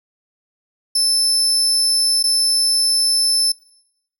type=tone with dropouts; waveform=30% pulse; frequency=5274 Hz; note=E8; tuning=in tune; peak=-10 dBFS; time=0.95-3.52 s; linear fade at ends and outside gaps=5 ms; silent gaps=2.228-2.238 s; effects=noise-tail reverb RT60 0.9 s tail -24 dB re dry